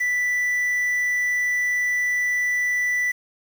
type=tone with quantisation; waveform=triangle; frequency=1975.5 Hz; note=B6; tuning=in tune; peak=-18 dBFS; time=0-3.12 s; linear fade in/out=10 ms; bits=7; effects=none